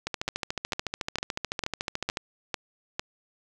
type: two click trains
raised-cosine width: 0.2 ms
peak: -12 / -11 dBFS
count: 30 / 7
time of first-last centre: 0.07-2.171 / 0.28-2.995 s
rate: 13.8 / 2.21 Hz
effects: 8-bit